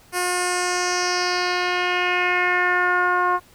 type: tone with low-pass filter sweep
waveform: 10% pulse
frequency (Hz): 358.7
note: F4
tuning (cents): +46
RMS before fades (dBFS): -21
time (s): 0.12-3.4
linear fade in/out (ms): 50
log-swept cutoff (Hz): 11000 to 1100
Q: 3
effects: pink hiss -52 dBFS RMS until 3.54 s